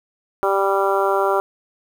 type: harmonic tone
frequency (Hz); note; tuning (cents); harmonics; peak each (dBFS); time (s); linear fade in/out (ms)
196; G3; 0; 2 / 3 / 4 / 5 / 6 / 7; -20 / -22 / -23 / -24 / -25 / -25; 0.43-1.4; 0
effects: 7-bit